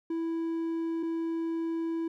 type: tone pair in turn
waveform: triangle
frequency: 329.6 / 329.6 Hz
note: E4 / E4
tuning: 0 / 0 cents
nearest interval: unison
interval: 0 cents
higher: neither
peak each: -27 dBFS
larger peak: neither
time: 0.1-1.03 / 1.03-2.08 s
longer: second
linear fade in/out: 5 ms
effects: none